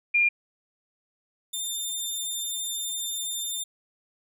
sine / 15% pulse tone pair in turn, 2405 / 3603 Hz, D7 / A7, +41 / +40 cents, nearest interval perfect fifth, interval 699 cents, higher second, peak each -18 / -22 dBFS, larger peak first, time 0.14-0.29 / 1.53-3.64 s, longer second, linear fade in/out 10 ms, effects none

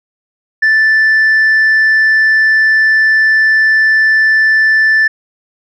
sine tone, 1760 Hz, A6, in tune, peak -4 dBFS, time 0.62-5.08 s, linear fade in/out 10 ms, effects tanh soft clip ceiling -5 dBFS

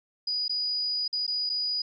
sine tone with dropouts, 4923 Hz, D#8, 19 cents flat, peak -26 dBFS, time 0.27-1.82 s, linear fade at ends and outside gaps 5 ms, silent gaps 0.481-0.494 / 1.079-1.128 / 1.267-1.277 / 1.494-1.498 s, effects none

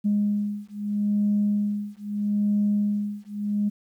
sine beating tone pair, 206 / 206.78 Hz, G#3 / G#3, -14 / -7 cents, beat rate 0.78 Hz, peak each -24 dBFS, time 0.04-3.7 s, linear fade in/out 20 ms, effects tanh soft clip ceiling -14 dBFS + 10-bit

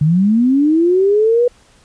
sine linear sweep, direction up, 143.5 to 493.9 Hz, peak -9 dBFS, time 0.01-1.48 s, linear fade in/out 5 ms, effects pink hiss -50 dBFS RMS until 1.84 s + resampled to 22050 Hz

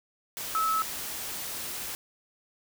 sine tone in noise, 1300 Hz, E6, 24 cents flat, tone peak -24 dBFS, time 0.55-0.82 s, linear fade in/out 0 ms, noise white, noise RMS -36 dBFS, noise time 0.37-1.95 s, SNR +9 dB, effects none

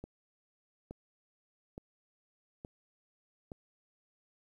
click train, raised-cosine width 2 ms, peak -30 dBFS, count 5, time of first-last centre 0.04-3.518 s, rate 1.15 Hz, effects 11-bit

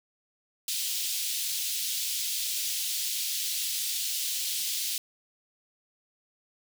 pink high-pass noise, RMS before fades -31 dBFS, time 0.68-4.98 s, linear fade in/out 2 ms, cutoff 3200 Hz, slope 24 dB/octave, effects none

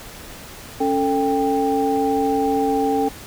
sine tone cluster, 276.9 / 443.9 / 791 Hz, C#4 / A4 / G5, -2 / +15 / +15 cents, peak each -21 dBFS, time 0.8-3.09 s, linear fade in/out 10 ms, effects pink hiss -38 dBFS RMS until 3.26 s

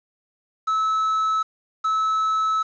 triangle tone bursts at uneven times, 1300 Hz, E6, 24 cents flat, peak -17 dBFS, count 2, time 0.67-1.43 / 1.84-2.63 s, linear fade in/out 10 ms, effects resampled to 16000 Hz + 8-bit

